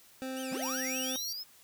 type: tone with pitch glide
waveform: 25% pulse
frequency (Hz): 261.6 to 259.8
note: C4 to C4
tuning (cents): 0 to -12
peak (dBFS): -32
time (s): 0.22-1.16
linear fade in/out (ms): 0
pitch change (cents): -12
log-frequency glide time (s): 0.47-0.99
type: tone with vibrato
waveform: 15% pulse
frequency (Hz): 2702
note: E7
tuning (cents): +42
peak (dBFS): -36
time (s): 0.36-1.18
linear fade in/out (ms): 10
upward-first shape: triangle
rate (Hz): 5.3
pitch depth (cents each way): 290
type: linear sweep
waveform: square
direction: up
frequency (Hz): 103.5 to 5274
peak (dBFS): -38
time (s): 0.51-1.44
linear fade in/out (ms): 20
type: tone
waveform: sawtooth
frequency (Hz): 5700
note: F8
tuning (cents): +34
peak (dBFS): -34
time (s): 0.62-1.33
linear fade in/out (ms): 5
effects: white hiss -59 dBFS RMS until 1.63 s